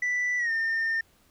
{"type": "tone with pitch glide", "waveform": "sine", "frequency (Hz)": [1975.5, 1811.5], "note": ["B6", "A6"], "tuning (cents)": [0, 50], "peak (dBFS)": -22, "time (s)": [0.02, 1.01], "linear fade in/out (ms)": 5, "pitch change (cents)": -150, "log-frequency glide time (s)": [0.38, 0.51], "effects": ["tanh soft clip ceiling -23 dBFS", "pink hiss -63 dBFS RMS until 1.3 s"]}